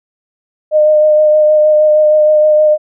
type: tone with vibrato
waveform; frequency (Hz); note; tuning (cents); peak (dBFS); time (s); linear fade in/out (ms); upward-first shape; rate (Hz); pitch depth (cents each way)
sine; 610; D#5; -34; -5; 0.71-2.78; 50; sine; 6.4; 15
effects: none